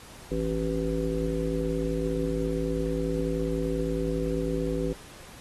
harmonic tone, 54.9 Hz, A1, 3 cents flat, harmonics 1 / 3 / 5 / 7 / 9, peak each -32 / -32 / -32 / -32 / -32 dBFS, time 0.31-4.93 s, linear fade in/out 5 ms, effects pink hiss -48 dBFS RMS until 5.4 s + AAC 32 kbps

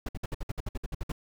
brown noise bursts, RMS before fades -32 dBFS, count 13, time 0.06-1.12 s, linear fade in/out 5 ms, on 28 ms, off 58 ms, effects none

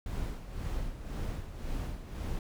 brown noise with tremolo, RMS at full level -34 dBFS, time 0.06-2.39 s, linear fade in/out 2 ms, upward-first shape sine, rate 1.9 Hz, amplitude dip 65%, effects none

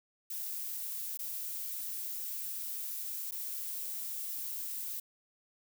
violet noise with dropouts, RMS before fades -39 dBFS, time 0.3-5 s, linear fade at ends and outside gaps 5 ms, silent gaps 1.174-1.19 / 3.311-3.32 s, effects none

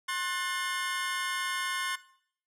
25% pulse chord, F# diminished, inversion second, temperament just, 1065.6 / 1480 / 1776 Hz, C6 / F#6 / A6, +31 / 0 / +16 cents, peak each -29 / -33 / -33 dBFS, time 0.08-1.96 s, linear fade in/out 10 ms, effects noise-tail reverb RT60 0.6 s tail -17 dB re dry + low-pass 12000 Hz 12 dB/octave

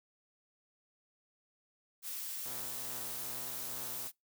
blue noise, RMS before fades -41 dBFS, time 2.02-4.12 s, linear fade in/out 50 ms
5% pulse tone with tremolo, 124.8 Hz, B2, 19 cents sharp, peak -37 dBFS, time 2.45-4.08 s, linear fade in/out 10 ms, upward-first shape triangle, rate 2.4 Hz, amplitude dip 35%
effects noise-tail reverb RT60 0.2 s tail -26 dB re dry

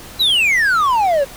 triangle exponential sweep, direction down, 4077 to 532 Hz, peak -10 dBFS, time 0.19-1.25 s, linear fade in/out 20 ms, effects pink hiss -36 dBFS RMS until 1.36 s

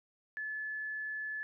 sine tone, 1726 Hz, A6, 34 cents flat, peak -36 dBFS, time 0.37-1.43 s, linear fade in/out 0 ms, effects none

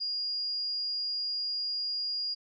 sine tone, 4845 Hz, D#8, 47 cents flat, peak -30 dBFS, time 0-2.35 s, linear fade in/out 20 ms, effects none

